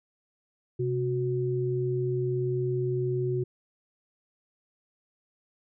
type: tone pair together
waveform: sine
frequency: 129.52 / 367 Hz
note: C3 / F#4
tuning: -17 / -14 cents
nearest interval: octave + tritone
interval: 1803 cents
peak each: -28 dBFS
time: 0.79-3.44 s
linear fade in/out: 10 ms
effects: none